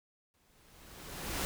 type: noise with exponential growth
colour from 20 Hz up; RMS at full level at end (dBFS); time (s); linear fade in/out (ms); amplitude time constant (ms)
pink; -33; 0.34-1.45; 0; 240
effects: none